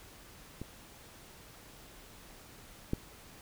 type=clicks; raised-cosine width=3 ms; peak=-27 / -17 dBFS; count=2; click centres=0.616 / 2.934 s; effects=pink hiss -54 dBFS RMS until 3.41 s